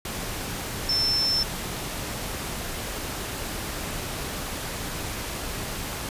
sine tone in noise, 5330 Hz, E8, 18 cents sharp, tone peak -21 dBFS, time 0.89-1.43 s, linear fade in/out 2 ms, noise pink, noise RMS -32 dBFS, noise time 0.05-6.09 s, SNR +8 dB, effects resampled to 32000 Hz

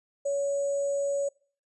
sine tone with sample-and-hold, 562 Hz, C#5, 24 cents sharp, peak -25 dBFS, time 0.25-1.29 s, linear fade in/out 10 ms, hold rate 7350 Hz, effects noise-tail reverb RT60 0.5 s tail -25 dB re dry + resampled to 24000 Hz

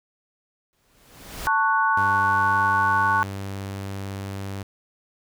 pink noise with exponential growth, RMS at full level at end -31 dBFS, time 0.73-1.47 s, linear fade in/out 0 ms, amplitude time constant 160 ms
sine chord, F# minor, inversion first, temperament just, 888 / 1110 / 1480 Hz, A5 / C#6 / F#6, +16 / +2 / 0 cents, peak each -22 dBFS, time 1.47-3.23 s, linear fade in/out 0 ms
sawtooth tone, 98 Hz, G2, in tune, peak -26 dBFS, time 1.97-4.63 s, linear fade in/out 5 ms
effects none

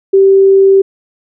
sine tone, 388.8 Hz, G4, 14 cents flat, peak -3 dBFS, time 0.13-0.82 s, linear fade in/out 10 ms, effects none

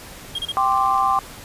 triangle tone bursts, 3242 Hz, G#7, 42 cents flat, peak -21 dBFS, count 3, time 0.35-0.52 s, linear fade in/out 5 ms, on 36 ms, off 31 ms
sine chord, G suspended fourth, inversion none, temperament equal, 784 / 1046.5 / 1174.7 Hz, G5 / C6 / D6, 0 / 0 / 0 cents, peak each -20 dBFS, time 0.57-1.19 s, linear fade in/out 0 ms
clicks, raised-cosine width 0.2 ms, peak -24 dBFS, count 5, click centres 0.721 / 0.776 / 0.86 / 0.944 / 0.979 s
effects pink hiss -39 dBFS RMS until 1.44 s + resampled to 32000 Hz

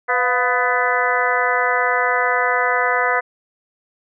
harmonic tone with a mistuned harmonic, 249.5 Hz, B3, 18 cents sharp, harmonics 2 / 3 / 4 / 5 / 6 / 7 / 8, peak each -23 / -23 / -23 / -23 / -23 / -23 / -23 dBFS, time 0.08-3.21 s, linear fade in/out 20 ms, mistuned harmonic 3, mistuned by -79 cents, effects none

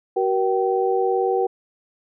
sine tone cluster, 377.1 / 475.3 / 771 Hz, F#4 / A#4 / G5, +33 / +34 / -29 cents, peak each -21 / -22 / -23 dBFS, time 0.16-1.47 s, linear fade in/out 10 ms, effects none

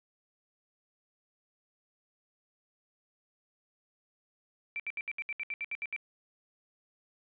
sine tone bursts, 2339 Hz, D7, 8 cents flat, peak -33 dBFS, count 12, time 4.76-5.963 s, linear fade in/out 0 ms, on 37 ms, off 69 ms, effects resampled to 8000 Hz + 11-bit

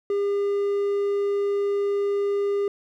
triangle tone, 403.2 Hz, G4, 49 cents sharp, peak -19 dBFS, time 0.1-2.68 s, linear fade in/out 2 ms, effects none

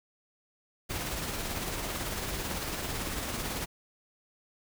pink noise with tremolo, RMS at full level -33 dBFS, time 0.89-3.66 s, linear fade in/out 20 ms, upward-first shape triangle, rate 18 Hz, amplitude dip 40%, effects none

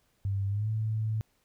sine tone with pitch glide, 98.6 to 109.4 Hz, G2 to A2, +11 to -9 cents, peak -27 dBFS, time 0.25-1.21 s, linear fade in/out 0 ms, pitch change +180 cents, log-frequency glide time 0.48-0.69 s, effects pink hiss -71 dBFS RMS until 1.44 s

